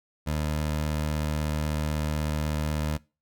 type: tone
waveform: 20% pulse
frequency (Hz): 76.2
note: D#2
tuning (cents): -36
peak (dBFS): -21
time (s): 0.26-2.98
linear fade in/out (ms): 20
effects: noise-tail reverb RT60 0.3 s tail -22 dB re dry